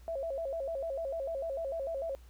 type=tone with vibrato; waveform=sine; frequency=600 Hz; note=D5; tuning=37 cents sharp; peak=-33 dBFS; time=0.08-2.15 s; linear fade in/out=0 ms; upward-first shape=square; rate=6.7 Hz; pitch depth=170 cents each way; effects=added 60 Hz sine -51 dBFS peak until 2.29 s + pink hiss -65 dBFS RMS until 2.29 s